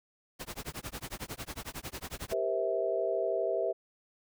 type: noise with tremolo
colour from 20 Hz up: pink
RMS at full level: -38 dBFS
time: 0.39-2.34 s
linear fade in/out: 20 ms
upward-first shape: sine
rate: 11 Hz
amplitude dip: 100%
type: chord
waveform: sine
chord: C dominant seventh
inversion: second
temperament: just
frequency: 392.4 / 470.9 / 523.3 / 654.1 Hz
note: G4 / Bb4 / C5 / E5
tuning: +2 / +18 / 0 / -14 cents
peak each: -34 / -35 / -36 / -31 dBFS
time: 2.31-3.73 s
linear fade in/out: 20 ms
effects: none